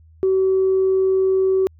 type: tone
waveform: sine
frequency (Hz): 380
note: F#4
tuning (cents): +46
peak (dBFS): -13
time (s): 0.23-1.67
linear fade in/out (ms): 0
effects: tanh soft clip ceiling -10 dBFS + added 80 Hz sine -46 dBFS peak until 1.79 s